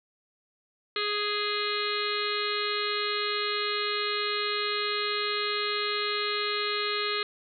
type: harmonic tone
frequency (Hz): 415.4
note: G#4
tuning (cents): 0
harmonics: 1 / 3 / 4 / 5 / 6 / 7 / 8 / 9 / 10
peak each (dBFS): -33 / -33 / -38 / -36 / -38 / -39 / -38 / -37 / -34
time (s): 0.96-7.23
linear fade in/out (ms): 2
effects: none